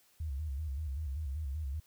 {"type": "tone with vibrato", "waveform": "sine", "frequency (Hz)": 72.6, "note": "D2", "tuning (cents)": -19, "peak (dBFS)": -34, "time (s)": [0.2, 1.8], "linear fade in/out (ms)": 5, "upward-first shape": "square", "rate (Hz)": 5.2, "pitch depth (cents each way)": 130, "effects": ["white hiss -67 dBFS RMS until 1.86 s"]}